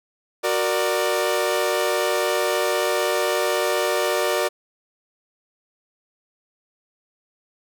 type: chord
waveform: sawtooth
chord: Gb augmented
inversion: none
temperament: equal with one note detuned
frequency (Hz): 370 / 466.2 / 592.8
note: Gb4 / Bb4 / D5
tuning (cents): 0 / 0 / +16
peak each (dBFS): -21 / -21 / -19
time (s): 0.43-4.49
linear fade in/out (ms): 20
effects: none